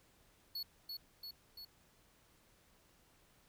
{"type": "tone with echo", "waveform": "square", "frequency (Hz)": 4393, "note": "C#8", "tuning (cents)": -16, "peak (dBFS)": -40, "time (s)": [0.55, 0.63], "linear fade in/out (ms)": 5, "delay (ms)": 340, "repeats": 3, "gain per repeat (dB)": -3, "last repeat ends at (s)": 1.65, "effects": ["pink hiss -69 dBFS RMS until 3.48 s"]}